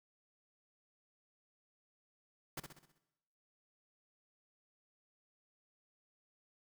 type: noise with echo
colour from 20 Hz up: pink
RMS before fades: -42 dBFS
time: 2.57-2.6 s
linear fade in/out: 5 ms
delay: 64 ms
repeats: 6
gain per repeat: -6 dB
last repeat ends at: 2.984 s
effects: noise-tail reverb RT60 1.0 s tail -18 dB re dry